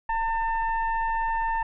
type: tone with frequency modulation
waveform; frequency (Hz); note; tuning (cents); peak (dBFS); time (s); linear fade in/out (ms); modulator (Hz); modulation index
sine; 907; A#5; -48; -23; 0.09-1.63; 5; 885; 0.74
effects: none